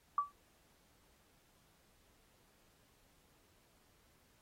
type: tone with exponential decay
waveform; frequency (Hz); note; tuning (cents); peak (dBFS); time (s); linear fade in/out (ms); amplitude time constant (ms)
sine; 1152; D6; -34; -26; 0.18-0.32; 2; 30
effects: pink hiss -71 dBFS RMS until 4.41 s + AAC 48 kbps